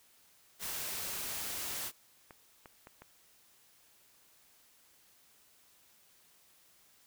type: noise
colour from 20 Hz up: white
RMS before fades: -39 dBFS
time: 0.59-1.92 s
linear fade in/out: 50 ms
type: clicks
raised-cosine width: 0.5 ms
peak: -35 dBFS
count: 4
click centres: 2.308 / 2.658 / 2.871 / 3.02 s
effects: white hiss -65 dBFS RMS until 7.06 s